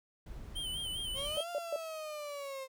brown noise, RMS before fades -46 dBFS, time 0.26-1.38 s, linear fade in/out 5 ms
square tone with vibrato, 3098 Hz, G7, 21 cents flat, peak -37 dBFS, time 0.55-1.44 s, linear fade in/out 20 ms, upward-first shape sine, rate 4.9 Hz, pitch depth 68 cents each way
35% pulse linear two-way sweep, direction up then down, 523.3 to 698.5 to 523.3 Hz, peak -38 dBFS, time 1.14-2.68 s, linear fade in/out 50 ms, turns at 1.5 s
sine tone bursts, 587.3 Hz, D5, in tune, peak -31 dBFS, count 3, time 1.37-1.761 s, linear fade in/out 2 ms, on 37 ms, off 140 ms
effects none

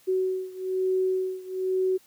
sine beating tone pair, 373.9 / 375 Hz, F#4 / F#4, +18 / +23 cents, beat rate 1.1 Hz, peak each -26 / -28 dBFS, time 0.07-1.98 s, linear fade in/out 20 ms, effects white hiss -59 dBFS RMS until 2.06 s

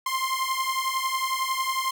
sawtooth beating tone pair, 1046.5 / 1057.5 Hz, C6 / C6, 0 / +18 cents, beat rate 11 Hz, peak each -24 dBFS, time 0.06-1.91 s, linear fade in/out 5 ms, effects none

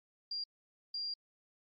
sine tone bursts at uneven times, 4775 Hz, D8, 28 cents sharp, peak -36 dBFS, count 2, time 0.31-0.44 / 0.94-1.14 s, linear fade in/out 5 ms, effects Opus 48 kbps

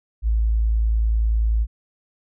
sine tone, 55.1 Hz, A1, 3 cents sharp, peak -16 dBFS, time 0.22-1.67 s, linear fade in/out 50 ms, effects none

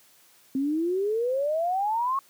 sine exponential sweep, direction up, 261.6 to 1109 Hz, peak -23 dBFS, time 0.55-2.19 s, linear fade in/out 2 ms, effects white hiss -58 dBFS RMS until 2.29 s + high-pass 100 Hz 12 dB/octave

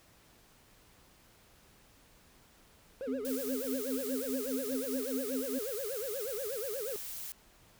triangle tone with vibrato, 477.7 Hz, A#4, 42 cents sharp, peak -34 dBFS, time 3.01-6.96 s, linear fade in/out 0 ms, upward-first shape sine, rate 8.3 Hz, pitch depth 280 cents each way
sine tone with tremolo, 260.6 Hz, C4, 7 cents flat, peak -31 dBFS, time 3.07-5.59 s, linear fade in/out 10 ms, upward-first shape triangle, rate 4.9 Hz, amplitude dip 95%
blue noise, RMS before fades -42 dBFS, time 3.25-7.32 s, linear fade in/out 0 ms
effects pink hiss -62 dBFS RMS until 7.79 s

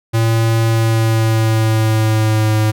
square tone with pitch glide, 113.5 to 108.19 Hz, A#2 to A2, -46 to -29 cents, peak -12 dBFS, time 0.13-2.72 s, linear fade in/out 20 ms, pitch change -83 cents, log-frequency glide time 0.65-2.57 s, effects none

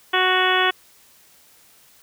harmonic tone with a mistuned harmonic, 370 Hz, F#4, in tune, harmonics 1 / 2 / 3 / 4 / 5 / 6 / 7 / 8 / 9, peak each -24 / -24 / -23 / -23 / -23 / -29 / -28 / -26 / -26 dBFS, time 0.13-0.71 s, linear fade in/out 10 ms, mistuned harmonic 9, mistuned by +27 cents, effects white hiss -53 dBFS RMS until 2.02 s

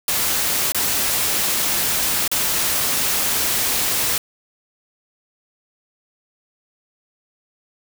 white noise with dropouts, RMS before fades -20 dBFS, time 0.08-4.18 s, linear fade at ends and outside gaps 2 ms, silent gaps 0.721-0.746 / 2.278-2.315 s, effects none

